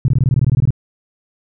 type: tone bursts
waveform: sine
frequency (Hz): 128.4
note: C3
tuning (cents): -32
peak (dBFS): -9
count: 13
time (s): 0.05-0.706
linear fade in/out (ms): 2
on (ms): 32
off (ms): 20
effects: none